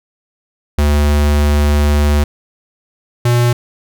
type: tone pair in turn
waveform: square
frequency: 73.42 / 120.55 Hz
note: D2 / B2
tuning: 0 / -41 cents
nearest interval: major sixth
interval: 859 cents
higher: second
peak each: -10 dBFS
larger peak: neither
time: 0.78-2.24 / 3.25-3.53 s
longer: first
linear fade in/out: 5 ms
effects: none